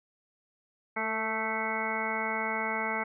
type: harmonic tone with a mistuned harmonic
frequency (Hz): 220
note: A3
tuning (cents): 0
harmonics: 1 / 2 / 3 / 4 / 5 / 6 / 7 / 9 / 10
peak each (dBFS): -39 / -39 / -39 / -35 / -41 / -38 / -39 / -37 / -35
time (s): 0.96-3.04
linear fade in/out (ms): 10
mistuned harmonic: 2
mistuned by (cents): +24
effects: none